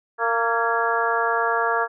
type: harmonic tone with a mistuned harmonic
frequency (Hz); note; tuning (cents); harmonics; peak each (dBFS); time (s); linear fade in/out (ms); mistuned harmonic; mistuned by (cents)
230.1; A#3; -22; 2 / 3 / 4 / 5 / 6 / 7; -26 / -26 / -26 / -26 / -26 / -26; 0.18-1.88; 50; 7; +51
effects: none